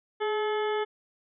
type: harmonic tone with a mistuned harmonic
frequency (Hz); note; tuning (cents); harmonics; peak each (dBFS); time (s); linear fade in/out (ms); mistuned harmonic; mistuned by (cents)
430.4; A4; -38; 1 / 2 / 3 / 4 / 5 / 7 / 8; -27 / -33 / -37 / -39 / -41 / -44 / -45; 0.2-0.85; 20; 1; -36
effects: none